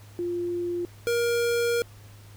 sine / square tone pair in turn, 349.2 / 472 Hz, F4 / A#4, 0 / +22 cents, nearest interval perfect fourth, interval 522 cents, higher second, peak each -26 / -23 dBFS, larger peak second, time 0.19-0.85 / 1.07-1.82 s, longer second, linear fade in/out 0 ms, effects added 103 Hz sine -46 dBFS peak until 2.36 s + pink hiss -54 dBFS RMS until 2.36 s

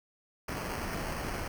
pink noise with sample-and-hold, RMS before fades -36 dBFS, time 0.48-1.48 s, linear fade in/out 5 ms, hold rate 3675 Hz, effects none

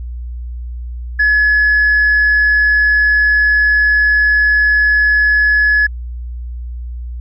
sine tone, 1700 Hz, G#6, 40 cents sharp, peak -7 dBFS, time 1.19-5.87 s, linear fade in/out 10 ms, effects tanh soft clip ceiling -6 dBFS + added 60 Hz sine -22 dBFS peak until 7.2 s

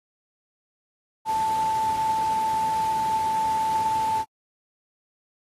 sine tone in noise, 880 Hz, A5, in tune, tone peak -21 dBFS, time 1.25-4.25 s, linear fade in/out 50 ms, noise pink, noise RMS -38 dBFS, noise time 1.25-4.25 s, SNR +14 dB, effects high-pass 100 Hz 12 dB/octave + AAC 32 kbps

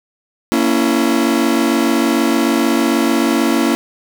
40% pulse chord, A# diminished, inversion none, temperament just, 233.1 / 279.7 / 335.6 Hz, A#3 / C#4 / E4, 0 / +16 / +31 cents, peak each -16 dBFS, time 0.52-3.75 s, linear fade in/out 0 ms, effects none

